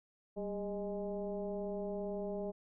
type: tone with frequency modulation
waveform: sine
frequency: 405.1 Hz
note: G#4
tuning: 43 cents flat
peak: -36 dBFS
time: 0.36-2.52 s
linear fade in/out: 20 ms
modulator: 212 Hz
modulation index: 1.3
effects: none